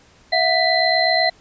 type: tone cluster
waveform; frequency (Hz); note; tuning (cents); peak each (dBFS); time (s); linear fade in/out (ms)
sine; 655 / 723 / 1981 / 4103; E5 / F#5 / B6 / C8; -11 / -40 / +5 / -35; -20; 0.32-1.3; 10
effects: pink hiss -52 dBFS RMS until 1.4 s + resampled to 16000 Hz